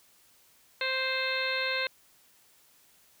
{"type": "harmonic tone", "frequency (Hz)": 523.3, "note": "C5", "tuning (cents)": 0, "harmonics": [1, 2, 3, 4, 5, 6, 7, 8], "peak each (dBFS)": [-35, -39, -34, -34, -35, -47, -37, -36], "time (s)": [0.81, 1.87], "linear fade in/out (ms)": 2, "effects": ["white hiss -62 dBFS RMS until 3.2 s"]}